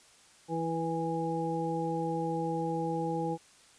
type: harmonic tone with a mistuned harmonic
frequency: 164.81 Hz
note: E3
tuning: in tune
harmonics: 1 / 2 / 3 / 5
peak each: -35 / -35 / -35 / -35 dBFS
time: 0.48-3.38 s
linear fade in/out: 50 ms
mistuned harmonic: 3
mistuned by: -16 cents
effects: white hiss -59 dBFS RMS until 3.78 s + resampled to 22050 Hz